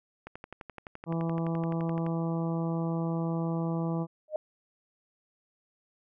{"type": "click train", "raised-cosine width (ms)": 0.5, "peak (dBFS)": -26, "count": 22, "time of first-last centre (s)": [0.27, 2.065], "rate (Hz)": 11.7}
{"type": "harmonic tone", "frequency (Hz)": 165.6, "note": "E3", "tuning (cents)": 8, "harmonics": [1, 2, 3, 4, 5, 6, 7], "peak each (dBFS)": [-29, -35, -39, -41, -43, -45, -46], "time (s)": [1.06, 4.07], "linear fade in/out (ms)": 50}
{"type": "tone with exponential growth", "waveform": "sine", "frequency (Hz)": 615, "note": "D#5", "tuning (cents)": -20, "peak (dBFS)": -23, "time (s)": [4.28, 4.36], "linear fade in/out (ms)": 2, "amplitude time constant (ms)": 17}
{"effects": []}